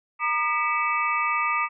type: tone cluster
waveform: sine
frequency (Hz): 938 / 1211 / 1968 / 2268 / 2624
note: A#5 / D#6 / B6 / C#7 / E7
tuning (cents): +11 / -47 / -7 / +39 / -9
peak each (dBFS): -30 / -24 / -31 / -29 / -31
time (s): 0.19-1.69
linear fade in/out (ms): 50
effects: none